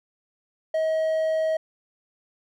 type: tone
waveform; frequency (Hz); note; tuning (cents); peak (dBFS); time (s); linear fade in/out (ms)
triangle; 636; D#5; +38; -19; 0.74-1.57; 5
effects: none